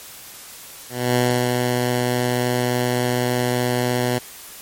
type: tone with ADSR envelope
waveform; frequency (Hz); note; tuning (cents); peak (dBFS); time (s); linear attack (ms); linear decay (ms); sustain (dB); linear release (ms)
10% pulse; 123.47; B2; 0; -7; 0.89-4.19; 260; 320; -3; 13
effects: white hiss -39 dBFS RMS until 4.61 s + MP3 64 kbps